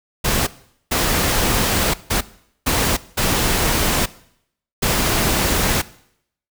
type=noise bursts at uneven times; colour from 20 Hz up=pink; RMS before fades=-18 dBFS; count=6; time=0.24-0.47 / 0.91-1.94 / 2.1-2.21 / 2.66-2.97 / 3.17-4.06 / 4.82-5.82 s; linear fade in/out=10 ms; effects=noise-tail reverb RT60 0.7 s tail -19 dB re dry